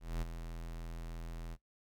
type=tone with ADSR envelope; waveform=square; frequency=41.59 Hz; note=E1; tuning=16 cents sharp; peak=-33 dBFS; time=0-1.57 s; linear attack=220 ms; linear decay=16 ms; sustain=-9 dB; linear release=40 ms; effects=noise-tail reverb RT60 0.1 s tail -17 dB re dry